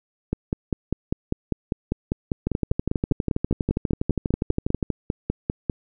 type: two click trains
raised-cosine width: 3 ms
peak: -9 / -9 dBFS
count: 30 / 28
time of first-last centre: 2.47-4.828 / 0.33-5.698 s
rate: 12.3 / 5.03 Hz
effects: none